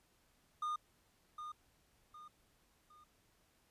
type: tone with echo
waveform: triangle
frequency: 1220 Hz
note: D#6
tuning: 34 cents flat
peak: -34 dBFS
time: 0.62-0.76 s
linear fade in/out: 5 ms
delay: 760 ms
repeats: 3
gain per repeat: -8 dB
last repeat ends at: 3.04 s
effects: pink hiss -73 dBFS RMS until 3.7 s + resampled to 32000 Hz